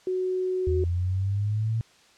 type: tone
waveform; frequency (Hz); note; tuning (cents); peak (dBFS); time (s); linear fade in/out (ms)
sine; 370; F#4; 0; -24; 0.07-0.84; 2
type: linear sweep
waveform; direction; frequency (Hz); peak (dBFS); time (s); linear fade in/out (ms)
sine; up; 79.4 to 114.4; -23; 0.67-1.81; 0
effects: white hiss -57 dBFS RMS until 2.17 s + low-pass 6000 Hz 12 dB/octave